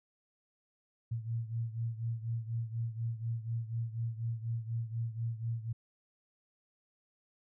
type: beating tone pair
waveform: sine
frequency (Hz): 113.9 / 118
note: A#2 / A#2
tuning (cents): -40 / +22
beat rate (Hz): 4.1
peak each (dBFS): -35 / -39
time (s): 1.11-5.73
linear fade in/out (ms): 10
effects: none